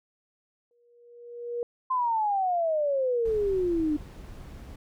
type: tone with exponential growth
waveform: sine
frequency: 477 Hz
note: A#4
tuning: 40 cents sharp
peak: -26 dBFS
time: 0.71-1.63 s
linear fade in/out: 1 ms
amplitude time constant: 200 ms
type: exponential sweep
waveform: sine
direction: down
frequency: 1046.5 to 293.7 Hz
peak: -23 dBFS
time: 1.9-3.97 s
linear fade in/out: 10 ms
type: noise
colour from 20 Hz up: brown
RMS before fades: -41 dBFS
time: 3.25-4.76 s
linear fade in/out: 5 ms
effects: none